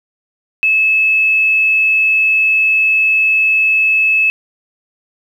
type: tone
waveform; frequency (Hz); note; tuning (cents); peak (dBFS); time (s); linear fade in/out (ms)
sine; 2600; E7; -24; -9; 0.63-4.3; 0
effects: 7-bit